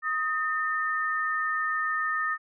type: tone pair together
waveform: sine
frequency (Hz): 1253 / 1806.7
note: D#6 / A6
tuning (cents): +12 / +45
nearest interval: tritone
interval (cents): 633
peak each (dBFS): -28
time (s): 0.02-2.38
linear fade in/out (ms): 50
effects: none